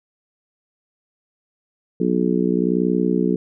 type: harmonic tone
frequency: 61.1 Hz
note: B1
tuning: 18 cents flat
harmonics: 3 / 4 / 5 / 6 / 7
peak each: -21 / -22 / -23 / -24 / -24 dBFS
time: 2-3.36 s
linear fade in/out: 5 ms
effects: none